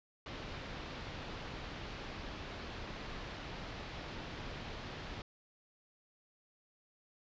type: low-pass noise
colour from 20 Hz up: pink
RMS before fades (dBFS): -45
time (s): 0.26-5.22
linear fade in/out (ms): 2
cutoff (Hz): 4500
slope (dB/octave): 24
effects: resampled to 16000 Hz